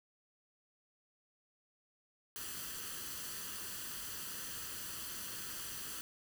white noise with comb filter, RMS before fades -44 dBFS, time 2.36-6.01 s, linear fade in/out 0 ms, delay 0.66 ms, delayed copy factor +0.6, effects none

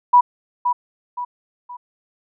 sine tone with echo, 979 Hz, B5, 15 cents flat, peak -7 dBFS, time 0.13-0.21 s, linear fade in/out 10 ms, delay 520 ms, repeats 3, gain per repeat -8 dB, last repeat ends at 1.77 s, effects none

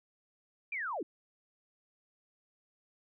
sine linear sweep, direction down, 2454 to 247.6 Hz, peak -34 dBFS, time 0.72-1.03 s, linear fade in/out 5 ms, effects none

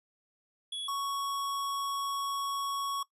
square tone pair in turn, 3375 / 1112 Hz, G#7 / C#6, +27 / +5 cents, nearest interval octave + perfect fifth, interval 1922 cents, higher first, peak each -35 / -32 dBFS, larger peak second, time 0.72-0.88 / 0.88-3.03 s, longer second, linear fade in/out 5 ms, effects noise-tail reverb RT60 0.1 s tail -20 dB re dry + resampled to 32000 Hz

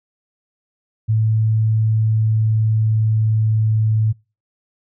sine tone with pitch glide, 110 to 109.37 Hz, A2 to A2, 0 to -10 cents, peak -13 dBFS, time 1.08-4.13 s, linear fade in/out 20 ms, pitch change -10 cents, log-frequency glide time 1.81-3.87 s, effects noise-tail reverb RT60 0.3 s tail -26 dB re dry

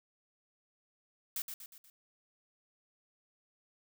blue noise with echo, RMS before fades -37 dBFS, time 1.36-1.42 s, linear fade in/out 2 ms, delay 120 ms, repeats 4, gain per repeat -6 dB, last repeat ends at 1.9 s, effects none

